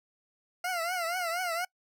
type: tone with vibrato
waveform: 20% pulse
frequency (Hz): 698.5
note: F5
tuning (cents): 0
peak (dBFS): -25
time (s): 0.64-1.65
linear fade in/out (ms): 5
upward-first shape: triangle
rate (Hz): 4.2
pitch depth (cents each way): 130
effects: noise-tail reverb RT60 0.1 s tail -25 dB re dry